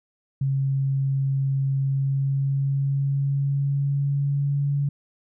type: tone with pitch glide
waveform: sine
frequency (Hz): 136.2 to 141.9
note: C#3 to C#3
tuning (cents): -30 to +41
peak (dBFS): -20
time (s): 0.41-4.89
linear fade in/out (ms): 5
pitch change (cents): +71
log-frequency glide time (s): 1.81-4.72
effects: none